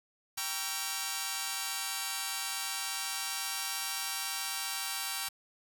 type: chord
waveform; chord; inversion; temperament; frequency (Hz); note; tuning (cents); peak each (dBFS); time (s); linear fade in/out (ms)
5% pulse; G diminished seventh; none; just; 784 / 940.8 / 1128.9 / 1354.7; G5 / Bb5 / Db6 / Fb6; 0 / +16 / +31 / +47; -27 / -28 / -29 / -28; 0.37-5.29; 10
effects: 8-bit